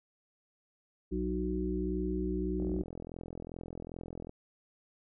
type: harmonic tone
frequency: 61.74 Hz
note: B1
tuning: in tune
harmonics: 1 / 3 / 5 / 6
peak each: -36 / -36 / -36 / -36 dBFS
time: 1.11-2.83 s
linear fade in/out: 20 ms
type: click train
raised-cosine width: 2 ms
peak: -29 dBFS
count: 73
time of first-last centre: 2.6-4.294 s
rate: 42.5 Hz
effects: none